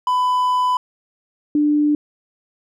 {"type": "tone pair in turn", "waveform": ["triangle", "sine"], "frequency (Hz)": [1000, 296.6], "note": ["B5", "D4"], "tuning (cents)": [21, 17], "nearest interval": "octave + major sixth", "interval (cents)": 2104, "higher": "first", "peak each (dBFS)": -13, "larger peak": "neither", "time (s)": [[0.07, 0.77], [1.55, 1.95]], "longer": "first", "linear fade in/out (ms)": 2, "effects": []}